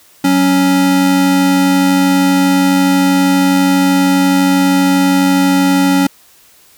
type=tone pair together; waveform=square; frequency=185.4 / 277.8 Hz; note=F#3 / C#4; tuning=+4 / +4 cents; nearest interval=perfect fifth; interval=700 cents; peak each=-16 / -10 dBFS; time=0.24-6.07 s; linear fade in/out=5 ms; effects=white hiss -46 dBFS RMS until 6.77 s